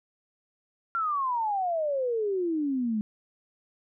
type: exponential sweep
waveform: sine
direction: down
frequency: 1388 to 207.7 Hz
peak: -25 dBFS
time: 0.95-3.01 s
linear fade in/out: 0 ms
effects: none

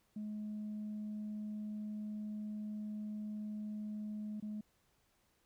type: tone with dropouts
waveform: sine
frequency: 211.6 Hz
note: G#3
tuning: 33 cents sharp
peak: -38 dBFS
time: 0.16-4.61 s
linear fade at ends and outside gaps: 5 ms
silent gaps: 4.401-4.424 s
effects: tanh soft clip ceiling -37 dBFS + pink hiss -75 dBFS RMS until 5.45 s

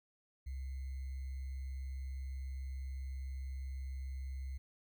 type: tone with sample-and-hold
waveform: sine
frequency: 66.2 Hz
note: C2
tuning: 21 cents sharp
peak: -39 dBFS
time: 0.46-4.58 s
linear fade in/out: 10 ms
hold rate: 2100 Hz
effects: none

